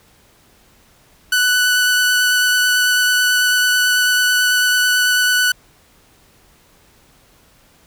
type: tone with vibrato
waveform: sawtooth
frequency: 1488 Hz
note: F#6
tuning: 9 cents sharp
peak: -9 dBFS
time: 1.32-5.52 s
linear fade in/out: 5 ms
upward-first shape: triangle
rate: 9.1 Hz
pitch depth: 12 cents each way
effects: pink hiss -52 dBFS RMS until 7.86 s